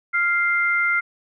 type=tone pair together; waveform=sine; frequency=1396.9 / 2093 Hz; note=F6 / C7; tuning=0 / 0 cents; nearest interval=perfect fifth; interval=700 cents; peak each=-20 dBFS; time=0.13-1.01 s; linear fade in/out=20 ms; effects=none